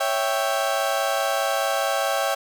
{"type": "chord", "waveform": "30% pulse", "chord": "C# diminished", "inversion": "none", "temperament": "equal", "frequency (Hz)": [554.4, 659.3, 784], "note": ["C#5", "E5", "G5"], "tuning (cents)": [0, 0, 0], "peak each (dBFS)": -23, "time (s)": [0, 2.35], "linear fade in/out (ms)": 10, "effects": []}